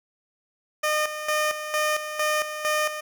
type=tone with tremolo; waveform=15% pulse; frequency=609 Hz; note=D#5; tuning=37 cents flat; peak=-15 dBFS; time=0.83-3.01 s; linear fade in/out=10 ms; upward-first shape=square; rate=2.2 Hz; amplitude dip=65%; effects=none